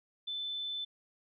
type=tone; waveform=sine; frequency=3520 Hz; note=A7; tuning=in tune; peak=-35 dBFS; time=0.27-0.85 s; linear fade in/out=10 ms; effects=none